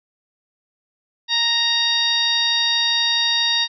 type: harmonic tone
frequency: 932.3 Hz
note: A#5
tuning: in tune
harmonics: 1 / 2 / 3 / 4 / 5 / 6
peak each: -30 / -25 / -28 / -18 / -24 / -30 dBFS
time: 1.28-3.68 s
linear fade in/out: 50 ms
effects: none